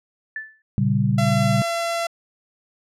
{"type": "tone with exponential decay", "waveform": "sine", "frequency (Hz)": 1753, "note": "A6", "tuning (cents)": -7, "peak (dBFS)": -24, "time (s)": [0.36, 0.62], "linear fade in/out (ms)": 2, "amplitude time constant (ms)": 55}
{"type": "chord", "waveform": "sine", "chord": "G diminished", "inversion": "first", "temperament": "equal", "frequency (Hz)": [116.54, 138.59, 196], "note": ["Bb2", "Db3", "G3"], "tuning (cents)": [0, 0, 0], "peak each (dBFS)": [-21, -21, -21], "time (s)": [0.78, 1.62], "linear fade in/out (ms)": 0}
{"type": "tone", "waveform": "sawtooth", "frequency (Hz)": 677, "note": "E5", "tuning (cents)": 46, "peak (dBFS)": -18, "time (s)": [1.18, 2.07], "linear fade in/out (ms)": 5}
{"effects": ["low-pass 10000 Hz 12 dB/octave"]}